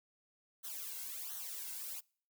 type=noise with flanger; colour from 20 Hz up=blue; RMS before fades=-44 dBFS; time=0.63-2.01 s; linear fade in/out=20 ms; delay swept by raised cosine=0.4 to 1.7 ms; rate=1.4 Hz; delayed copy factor=-0.85; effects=noise-tail reverb RT60 0.5 s tail -26 dB re dry